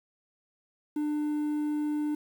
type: tone with quantisation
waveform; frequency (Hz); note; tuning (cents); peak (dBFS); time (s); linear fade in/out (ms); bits
triangle; 298.8; D4; +30; -25; 0.96-2.15; 5; 9
effects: none